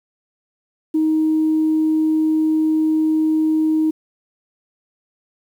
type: tone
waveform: sine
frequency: 313.7 Hz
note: D#4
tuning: 14 cents sharp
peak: -13 dBFS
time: 0.94-3.91 s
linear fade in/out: 10 ms
effects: tanh soft clip ceiling -9 dBFS + 8-bit